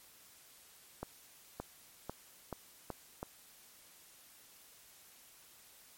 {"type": "accelerating click train", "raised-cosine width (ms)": 1, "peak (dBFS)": -25, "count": 6, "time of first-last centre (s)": [1.03, 3.229], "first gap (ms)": 570, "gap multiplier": 0.87, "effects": ["white hiss -60 dBFS RMS until 5.97 s", "MP3 64 kbps"]}